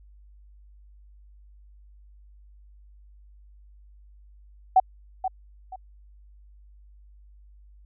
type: tone with echo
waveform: sine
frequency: 754 Hz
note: F#5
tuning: 32 cents sharp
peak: -12 dBFS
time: 4.76-4.8 s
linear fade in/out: 5 ms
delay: 480 ms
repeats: 2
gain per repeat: -11 dB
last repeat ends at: 5.76 s
effects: added 50 Hz sine -49 dBFS peak until 7.85 s